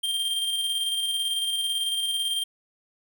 square tone with tremolo, 3179 Hz, G7, 24 cents sharp, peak -24 dBFS, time 0.03-2.44 s, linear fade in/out 10 ms, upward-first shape square, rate 18 Hz, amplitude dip 30%, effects none

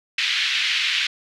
white band-pass noise, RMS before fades -22 dBFS, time 0.18-1.07 s, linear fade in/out 5 ms, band 1900 to 3700 Hz, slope 24 dB/octave, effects none

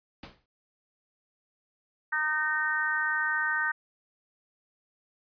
pink noise with exponential decay, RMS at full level -40 dBFS, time 0.23-0.46 s, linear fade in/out 2 ms, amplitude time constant 48 ms
harmonic tone, 307.3 Hz, D#4, 21 cents flat, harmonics 3 / 4 / 5 / 6, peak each -36 / -35 / -28 / -30 dBFS, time 2.12-3.72 s, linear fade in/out 10 ms
effects resampled to 11025 Hz

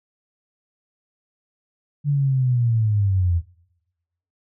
sine linear sweep, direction down, 146.83 to 82.4 Hz, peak -16 dBFS, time 2.04-3.42 s, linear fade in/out 50 ms, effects noise-tail reverb RT60 1.0 s tail -24 dB re dry

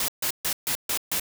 white noise bursts, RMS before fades -26 dBFS, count 6, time 0-1.198 s, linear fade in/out 2 ms, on 83 ms, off 140 ms, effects none

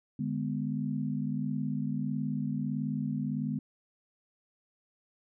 sine chord, G# diminished, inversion second, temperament just, 149.51 / 207.7 / 249.2 Hz, D3 / G#3 / B3, +31 / 0 / +16 cents, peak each -34 dBFS, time 0.19-3.59 s, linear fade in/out 5 ms, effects none

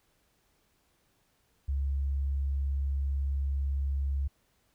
sine tone, 69 Hz, C#2, 7 cents flat, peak -27 dBFS, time 1.68-4.28 s, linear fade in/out 10 ms, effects pink hiss -71 dBFS RMS until 4.74 s

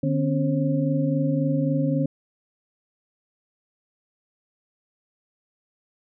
sine tone cluster, 150.2 / 253.9 / 277.6 / 537 Hz, D3 / B3 / C#4 / C5, +39 / +48 / +3 / +45 cents, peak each -23 / -27 / -25 / -29 dBFS, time 0.03-2.06 s, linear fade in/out 5 ms, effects none

